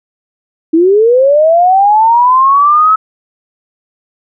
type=linear sweep; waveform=sine; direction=up; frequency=312.6 to 1300 Hz; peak=-4 dBFS; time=0.73-2.96 s; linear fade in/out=10 ms; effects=none